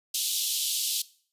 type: high-pass noise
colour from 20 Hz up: pink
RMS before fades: -28 dBFS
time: 0.14-1.02 s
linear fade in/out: 5 ms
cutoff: 3100 Hz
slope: 48 dB/octave
effects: noise-tail reverb RT60 0.5 s tail -20 dB re dry + resampled to 32000 Hz